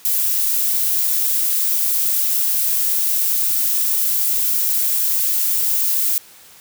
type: noise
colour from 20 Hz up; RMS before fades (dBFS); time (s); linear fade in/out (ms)
violet; -18; 0.05-6.18; 0
effects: white hiss -45 dBFS RMS until 6.6 s + high-pass 80 Hz 12 dB/octave